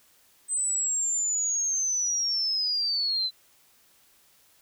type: linear sweep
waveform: sine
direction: down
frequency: 8210 to 4004 Hz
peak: -24 dBFS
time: 0.48-3.31 s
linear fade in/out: 50 ms
effects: white hiss -61 dBFS RMS until 4.61 s